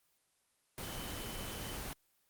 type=tone in noise; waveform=sine; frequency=3035 Hz; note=F#7; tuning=43 cents sharp; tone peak=-49 dBFS; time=0.83-1.77 s; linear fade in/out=0 ms; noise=pink; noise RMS=-42 dBFS; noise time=0.78-1.93 s; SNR=-10 dB; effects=white hiss -75 dBFS RMS until 2.29 s + Opus 24 kbps